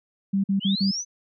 sine tone bursts, 196 Hz, G3, in tune, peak -19 dBFS, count 4, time 0.33-0.914 s, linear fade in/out 10 ms, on 110 ms, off 48 ms
sine linear sweep, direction up, 2794 to 6190 Hz, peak -26 dBFS, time 0.6-1.05 s, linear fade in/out 50 ms
effects none

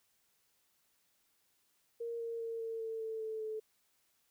sine tone with pitch steps, 466.2 / 461.6 / 457.1 / 452.7 / 448.2 / 443.9 / 439.5 / 435.2 Hz, A#4 / A#4 / A#4 / A4 / A4 / A4 / A4 / A4, 0 / -17 / -34 / +49 / +32 / +15 / -2 / -19 cents, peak -37 dBFS, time 2-3.6 s, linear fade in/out 10 ms, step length 200 ms, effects white hiss -75 dBFS RMS until 4.3 s

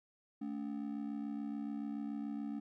triangle ring-modulated tone, 251.5 Hz, B3, 32 cents sharp, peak -33 dBFS, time 0.41-2.6 s, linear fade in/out 10 ms, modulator 33.5 Hz, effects none

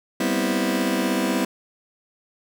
sawtooth chord, C major seventh, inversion second, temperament just, 196.22 / 245.3 / 261.6 / 327 Hz, G3 / B3 / C4 / E4, +2 / -12 / 0 / -14 cents, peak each -22 dBFS, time 0.2-1.45 s, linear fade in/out 5 ms, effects none

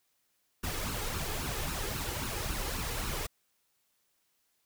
pink noise with flanger, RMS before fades -35 dBFS, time 0.63-3.27 s, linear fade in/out 10 ms, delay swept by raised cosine 0.72 to 2.42 ms, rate 3.7 Hz, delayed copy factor +0.65, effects white hiss -75 dBFS RMS until 4.65 s

